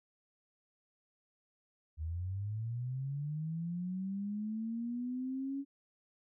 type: linear sweep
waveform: sine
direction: up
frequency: 75.7 to 280 Hz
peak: -35 dBFS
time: 1.97-5.65 s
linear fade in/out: 50 ms
effects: none